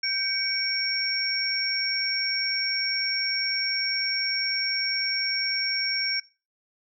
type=tone cluster; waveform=sine; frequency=1556 / 2262 / 5510 Hz; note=G6 / C#7 / F8; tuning=-13 / +34 / -24 cents; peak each=-34 / -30 / -26 dBFS; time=0.03-6.2 s; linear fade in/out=5 ms; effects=noise-tail reverb RT60 0.3 s tail -20 dB re dry